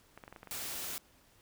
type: clicks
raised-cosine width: 0.5 ms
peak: -33 dBFS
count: 7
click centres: 0.176 / 0.238 / 0.279 / 0.326 / 0.362 / 0.431 / 0.473 s
type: noise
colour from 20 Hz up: white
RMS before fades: -40 dBFS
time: 0.51-0.98 s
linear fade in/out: 0 ms
effects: pink hiss -65 dBFS RMS until 1.41 s